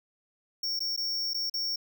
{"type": "tone with dropouts", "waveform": "square", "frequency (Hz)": 5490, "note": "F8", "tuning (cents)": -31, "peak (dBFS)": -29, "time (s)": [0.63, 1.76], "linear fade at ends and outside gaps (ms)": 5, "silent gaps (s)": [[0.793, 0.804], [0.964, 0.975], [1.335, 1.344], [1.498, 1.539]], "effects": []}